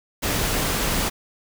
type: noise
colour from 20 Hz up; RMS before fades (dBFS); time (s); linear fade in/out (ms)
pink; -23; 0.22-1.1; 20
effects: none